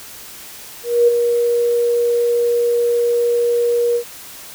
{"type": "tone with ADSR envelope", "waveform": "sine", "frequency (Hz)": 475.9, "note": "A#4", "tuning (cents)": 36, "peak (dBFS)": -7, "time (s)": [0.83, 4.04], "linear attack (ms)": 250, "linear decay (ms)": 11, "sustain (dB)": -6, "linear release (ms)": 84, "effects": ["white hiss -36 dBFS RMS until 4.54 s"]}